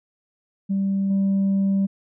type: tone with level steps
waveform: sine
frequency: 195.5 Hz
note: G3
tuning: 4 cents flat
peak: -18 / -15 dBFS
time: 0.69-1.87 s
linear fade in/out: 20 ms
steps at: 1.1 s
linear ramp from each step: 5 ms
effects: tanh soft clip ceiling -16 dBFS